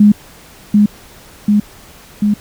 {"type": "tone with echo", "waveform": "sine", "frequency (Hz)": 207.7, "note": "G#3", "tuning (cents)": 0, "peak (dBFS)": -3, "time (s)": [0, 0.12], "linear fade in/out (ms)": 5, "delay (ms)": 740, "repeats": 3, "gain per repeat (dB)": -2, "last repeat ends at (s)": 2.34, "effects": ["pink hiss -40 dBFS RMS until 2.4 s"]}